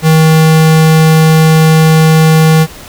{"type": "tone", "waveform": "square", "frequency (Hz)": 158.8, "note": "D#3", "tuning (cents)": 36, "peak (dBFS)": -4, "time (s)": [0.02, 2.67], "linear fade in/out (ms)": 50, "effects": ["pink hiss -31 dBFS RMS until 2.88 s"]}